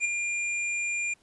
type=tone with ADSR envelope; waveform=square; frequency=2400 Hz; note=D7; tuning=37 cents sharp; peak=-22 dBFS; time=0-1.14 s; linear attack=48 ms; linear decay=11 ms; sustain=-6 dB; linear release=8 ms; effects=pink hiss -64 dBFS RMS until 1.22 s + resampled to 24000 Hz